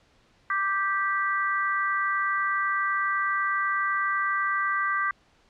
harmonic tone, 392 Hz, G4, in tune, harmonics 3 / 4 / 5, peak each -26 / -28 / -30 dBFS, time 0.5-5.11 s, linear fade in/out 2 ms, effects pink hiss -62 dBFS RMS until 5.49 s + low-pass 5000 Hz 12 dB/octave

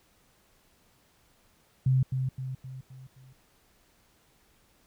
sine tone with echo, 130.6 Hz, C3, 3 cents flat, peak -20 dBFS, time 1.86-2.03 s, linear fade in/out 5 ms, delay 260 ms, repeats 5, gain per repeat -6 dB, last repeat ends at 3.33 s, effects pink hiss -65 dBFS RMS until 4.86 s

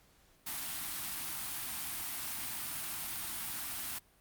white band-stop noise, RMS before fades -39 dBFS, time 0.46-3.99 s, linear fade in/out 10 ms, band 340 to 670 Hz, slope 48 dB/octave, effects pink hiss -66 dBFS RMS until 4.2 s + Opus 48 kbps

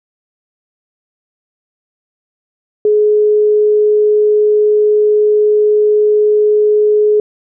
sine tone, 421.9 Hz, G#4, 27 cents sharp, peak -7 dBFS, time 2.85-7.2 s, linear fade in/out 2 ms, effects none

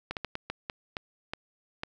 slowing click train, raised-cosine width 0.3 ms, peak -17 dBFS, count 9, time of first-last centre 0.11-1.834 s, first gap 58 ms, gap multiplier 1.36, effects none

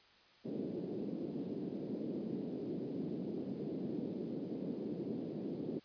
pink band-pass noise, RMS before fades -41 dBFS, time 0.44-5.8 s, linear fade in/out 20 ms, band 190 to 410 Hz, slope 24 dB/octave, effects white hiss -64 dBFS RMS until 5.84 s + resampled to 11025 Hz

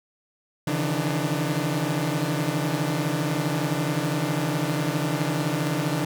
sawtooth tone cluster, 138.7 / 154.1 / 166.2 / 296.9 Hz, C#3 / D#3 / E3 / D4, +1 / -16 / +15 / +19 cents, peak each -25 dBFS, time 0.67-6.05 s, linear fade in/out 5 ms, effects none

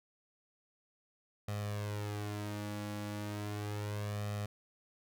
sawtooth tone with flanger, 104 Hz, G#2, 3 cents sharp, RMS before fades -39 dBFS, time 1.48-4.46 s, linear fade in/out 5 ms, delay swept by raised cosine 1.6 to 3.6 ms, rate 0.35 Hz, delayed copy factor +0.7, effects none

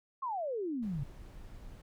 sine exponential sweep, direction down, 1114 to 130.81 Hz, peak -33 dBFS, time 0.22-1.04 s, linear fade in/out 10 ms
brown noise, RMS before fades -48 dBFS, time 0.82-1.82 s, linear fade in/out 10 ms
effects none

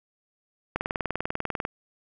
click train, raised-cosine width 0.5 ms, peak -12 dBFS, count 19, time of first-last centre 0.76-1.651 s, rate 20.2 Hz, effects none

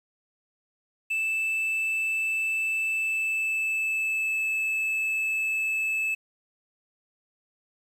triangle tone with pitch glide, 2637 to 2614 Hz, E7 to E7, 0 to -15 cents, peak -23 dBFS, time 1.1-6.15 s, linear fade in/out 10 ms, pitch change -15 cents, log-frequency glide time 2.91-4.49 s, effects 9-bit

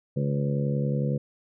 harmonic tone with a mistuned harmonic, 70.9 Hz, C#2, 40 cents sharp, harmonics 2 / 3 / 4 / 5 / 6 / 7 / 8, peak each -25 / -30 / -40 / -38 / -40 / -33 / -41 dBFS, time 0.16-1.18 s, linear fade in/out 10 ms, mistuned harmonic 8, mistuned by -36 cents, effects none

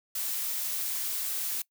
blue noise, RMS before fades -32 dBFS, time 0.15-1.62 s, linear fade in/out 5 ms, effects noise-tail reverb RT60 0.1 s tail -22 dB re dry

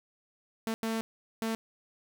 sawtooth tone bursts at uneven times, 224.3 Hz, A3, 34 cents sharp, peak -26 dBFS, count 3, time 0.67-0.74 / 0.83-1.01 / 1.42-1.55 s, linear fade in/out 0 ms, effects none

